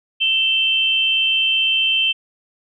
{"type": "tone pair together", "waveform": "sine", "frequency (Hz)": [2661, 3116], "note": ["E7", "G7"], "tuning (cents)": [16, -11], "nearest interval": "minor third", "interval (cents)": 273, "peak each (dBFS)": [-19, -16], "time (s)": [0.2, 2.13], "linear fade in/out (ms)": 20, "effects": []}